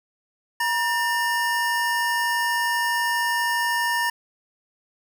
square tone pair together, 952.4 / 1800 Hz, A#5 / A6, +37 / +39 cents, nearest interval major seventh, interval 1102 cents, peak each -25 / -24 dBFS, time 0.6-4.1 s, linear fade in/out 5 ms, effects none

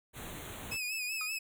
pink band-stop noise, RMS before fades -44 dBFS, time 0.13-0.78 s, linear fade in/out 50 ms, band 4100 to 6300 Hz, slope 96 dB/octave
sawtooth tone with vibrato, 2534 Hz, D#7, 31 cents sharp, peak -31 dBFS, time 0.71-1.39 s, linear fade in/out 10 ms, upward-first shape sine, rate 5.2 Hz, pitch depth 66 cents each way
triangle tone with exponential decay, 1269 Hz, D#6, 34 cents sharp, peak -36 dBFS, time 1.21-1.35 s, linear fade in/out 1 ms, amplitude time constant 30 ms
effects none

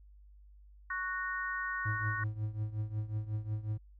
sine chord, F# major, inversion second, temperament just, 1110 / 1480 / 1850 Hz, C#6 / F#6 / A#6, +2 / 0 / -14 cents, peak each -39 / -37 / -38 dBFS, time 0.9-2.24 s, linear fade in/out 5 ms
triangle tone with tremolo, 107.2 Hz, A2, 45 cents flat, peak -28 dBFS, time 1.85-3.78 s, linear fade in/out 10 ms, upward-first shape triangle, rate 5.5 Hz, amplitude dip 85%
effects added 50 Hz sine -54 dBFS peak until 3.99 s

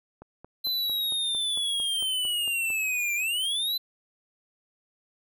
click train, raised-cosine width 1 ms, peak -30 dBFS, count 12, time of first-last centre 0.22-2.703 s, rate 4.43 Hz
square linear two-way sweep, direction down then up, 4060 to 2349 to 4060 Hz, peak -26 dBFS, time 0.64-3.78 s, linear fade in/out 10 ms, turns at 3.15 s
effects none

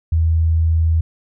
sine tone, 81.3 Hz, E2, 23 cents flat, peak -12 dBFS, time 0.12-1.01 s, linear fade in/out 5 ms, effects none

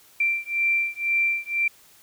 sine beating tone pair, 2354 / 2356 Hz, D7 / D7, +3 / +5 cents, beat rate 2 Hz, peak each -24 dBFS, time 0.2-1.68 s, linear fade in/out 5 ms, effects white hiss -54 dBFS RMS until 2.02 s

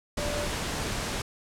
sine tone in noise, 587 Hz, D5, 1 cent flat, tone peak -33 dBFS, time 0.18-0.47 s, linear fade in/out 5 ms, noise pink, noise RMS -31 dBFS, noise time 0.17-1.22 s, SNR -5 dB, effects low-pass 9000 Hz 12 dB/octave

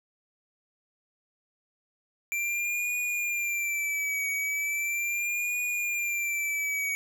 square tone with vibrato, 2353 Hz, D7, 3 cents sharp, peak -28 dBFS, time 2.32-6.95 s, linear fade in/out 0 ms, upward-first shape triangle, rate 0.38 Hz, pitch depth 75 cents each way, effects none

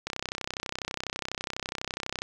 click train, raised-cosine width 0.2 ms, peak -14 dBFS, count 70, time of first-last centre 0.07-2.22 s, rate 32.1 Hz, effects none

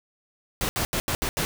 pink noise bursts at uneven times, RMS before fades -26 dBFS, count 6, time 0.61-0.69 / 0.76-0.85 / 0.93-1 / 1.08-1.15 / 1.22-1.29 / 1.37-1.45 s, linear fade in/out 0 ms, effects none

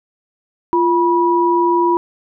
sine tone pair together, 346.1 / 973.3 Hz, F4 / B5, -16 / -26 cents, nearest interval octave + tritone, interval 1790 cents, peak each -14 dBFS, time 0.73-1.97 s, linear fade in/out 0 ms, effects none

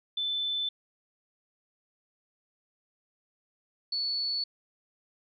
sine tone pair in turn, 3520 / 4435 Hz, A7 / C#8, 0 / 0 cents, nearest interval major third, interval 400 cents, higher second, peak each -28 dBFS, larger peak neither, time 0.17-0.69 / 3.92-4.44 s, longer neither, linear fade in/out 5 ms, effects none

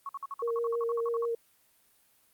sine tone bursts, 1108.7 Hz, C#6, in tune, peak -34 dBFS, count 15, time 0.06-1.253 s, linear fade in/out 2 ms, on 31 ms, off 52 ms
sine tone with vibrato, 466.2 Hz, A#4, in tune, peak -28 dBFS, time 0.42-1.35 s, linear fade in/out 5 ms, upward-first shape sine, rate 6.3 Hz, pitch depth 16 cents each way
effects white hiss -66 dBFS RMS until 2.33 s + Opus 32 kbps

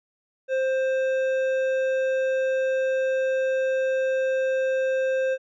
triangle tone with hard clipping, 525 Hz, C5, 6 cents sharp, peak -23 dBFS, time 0.48-5.38 s, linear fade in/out 50 ms, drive 13 dB, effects resampled to 16000 Hz

